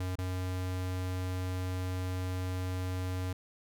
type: tone with dropouts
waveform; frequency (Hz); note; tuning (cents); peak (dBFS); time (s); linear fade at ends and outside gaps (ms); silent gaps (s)
square; 92; F#2; -9; -33; 0-3.33; 5; 0.156-0.185
effects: none